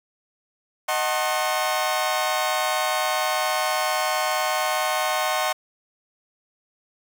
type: chord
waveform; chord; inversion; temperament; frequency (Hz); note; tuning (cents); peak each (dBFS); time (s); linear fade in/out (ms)
sawtooth; D# diminished seventh; none; just; 622.3 / 746.7 / 896 / 1075.3; D#5 / F#5 / A5 / C6; 0 / +16 / +31 / +47; -23 / -22 / -27 / -23; 0.88-5.53; 10
effects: 8-bit